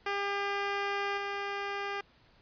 10% pulse tone with level steps, 401.2 Hz, G4, 40 cents sharp, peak -22 / -25 dBFS, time 0.06-2.01 s, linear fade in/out 5 ms, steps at 1.17 s, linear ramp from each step 10 ms, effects pink hiss -63 dBFS RMS until 2.41 s + resampled to 11025 Hz

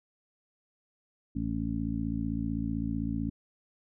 harmonic tone, 55.7 Hz, A1, 22 cents sharp, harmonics 1 / 2 / 3 / 4 / 5, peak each -37 / -37 / -38 / -34 / -34 dBFS, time 1.35-3.3 s, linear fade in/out 10 ms, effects none

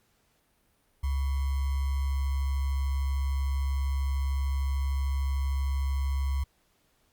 sine tone with sample-and-hold, 68.4 Hz, C#2, 23 cents flat, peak -25 dBFS, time 1.03-6.44 s, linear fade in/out 10 ms, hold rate 1050 Hz, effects pink hiss -69 dBFS RMS until 7.12 s + Opus 48 kbps

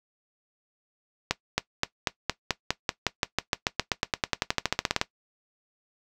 accelerating click train, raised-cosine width 0.2 ms, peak -5 dBFS, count 29, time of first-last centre 1.31-5.014 s, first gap 270 ms, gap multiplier 0.94, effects noise-tail reverb RT60 0.1 s tail -17 dB re dry

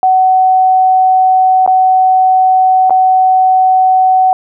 sine tone with dropouts, 750 Hz, F#5, 23 cents sharp, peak -5 dBFS, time 0.03-4.33 s, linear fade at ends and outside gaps 1 ms, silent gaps 1.663-1.676 / 2.897-2.906 s, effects none

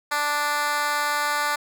10% pulse tone with high-pass filter, 293.7 Hz, D4, in tune, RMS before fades -24 dBFS, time 0.11-1.56 s, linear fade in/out 10 ms, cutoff 1000 Hz, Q 1.2, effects none

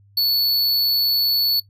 square tone, 4435 Hz, C#8, in tune, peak -16 dBFS, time 0.17-1.6 s, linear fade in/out 5 ms, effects noise-tail reverb RT60 0.1 s tail -19 dB re dry + added 100 Hz sine -50 dBFS peak until 1.69 s

